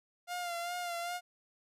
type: tone with vibrato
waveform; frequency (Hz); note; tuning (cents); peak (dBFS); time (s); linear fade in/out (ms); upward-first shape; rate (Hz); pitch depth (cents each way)
sawtooth; 698.5; F5; 0; -32; 0.27-1.21; 50; sine; 2.5; 38
effects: resampled to 32000 Hz